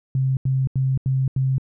sine tone bursts, 132.4 Hz, C3, 21 cents sharp, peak -17 dBFS, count 5, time 0.15-1.582 s, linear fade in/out 2 ms, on 220 ms, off 83 ms, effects none

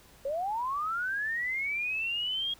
sine linear sweep, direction up, 527 to 3290 Hz, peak -29 dBFS, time 0.25-2.54 s, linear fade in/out 5 ms, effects added 60 Hz sine -64 dBFS peak until 2.59 s + pink hiss -57 dBFS RMS until 2.59 s

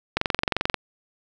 click train, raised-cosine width 0.3 ms, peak -5 dBFS, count 14, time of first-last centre 0.17-0.743 s, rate 22.7 Hz, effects none

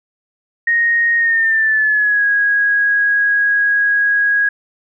sine tone with pitch glide, 1864.7 to 1651.7 Hz, A#6 to G#6, 0 to -10 cents, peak -11 dBFS, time 0.67-4.49 s, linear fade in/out 5 ms, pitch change -210 cents, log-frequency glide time 1.17-2.25 s, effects none

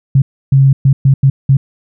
sine tone bursts at uneven times, 135.8 Hz, C#3, 35 cents flat, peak -4 dBFS, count 6, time 0.15-0.22 / 0.52-0.73 / 0.85-0.93 / 1.05-1.14 / 1.23-1.3 / 1.49-1.57 s, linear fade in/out 5 ms, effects none

